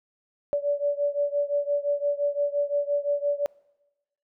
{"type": "beating tone pair", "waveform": "sine", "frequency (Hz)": [574, 579.8], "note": ["D5", "D5"], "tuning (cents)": [-40, -22], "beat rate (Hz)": 5.8, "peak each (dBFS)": [-25, -27], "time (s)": [0.53, 3.46], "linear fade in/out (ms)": 0, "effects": ["noise-tail reverb RT60 1.0 s tail -25 dB re dry"]}